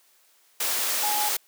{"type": "tone in noise", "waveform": "sine", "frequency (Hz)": 838, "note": "G#5", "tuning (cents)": 15, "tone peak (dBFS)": -26, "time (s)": [1.03, 1.29], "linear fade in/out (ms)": 5, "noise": "white", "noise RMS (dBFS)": -26, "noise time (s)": [0.6, 1.37], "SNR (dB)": -3, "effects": ["white hiss -61 dBFS RMS until 1.47 s", "high-pass 400 Hz 12 dB/octave"]}